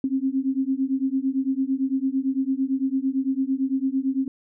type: beating tone pair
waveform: sine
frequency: 262.5 / 271.4 Hz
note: C4 / C#4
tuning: +6 / -36 cents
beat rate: 8.9 Hz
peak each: -24 dBFS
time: 0.04-4.28 s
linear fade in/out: 2 ms
effects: none